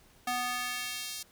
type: tone with high-pass filter sweep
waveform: square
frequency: 246.9 Hz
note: B3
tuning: in tune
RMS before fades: -35 dBFS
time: 0.27-1.23 s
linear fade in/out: 5 ms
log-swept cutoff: 680 to 4900 Hz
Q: 1
effects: pink hiss -61 dBFS RMS until 1.31 s